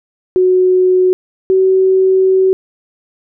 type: tone pair in turn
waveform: sine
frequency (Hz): 368.5 / 378.2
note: F#4 / F#4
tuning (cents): -7 / +38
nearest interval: unison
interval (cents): 45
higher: second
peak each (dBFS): -7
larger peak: neither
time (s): 0.36-1.13 / 1.5-2.53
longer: second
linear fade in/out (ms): 0
effects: none